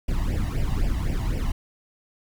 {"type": "noise with flanger", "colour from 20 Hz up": "brown", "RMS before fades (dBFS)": -24, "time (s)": [0.08, 1.52], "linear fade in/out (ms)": 5, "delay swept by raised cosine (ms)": [0.38, 1.08], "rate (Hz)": 3.9, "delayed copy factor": 0.85, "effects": []}